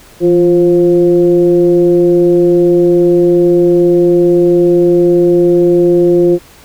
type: tone with frequency modulation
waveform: sine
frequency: 349.2 Hz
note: F4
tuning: in tune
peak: -5 dBFS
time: 0.2-6.39 s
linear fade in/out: 50 ms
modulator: 179 Hz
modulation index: 0.62
effects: pink hiss -40 dBFS RMS until 6.64 s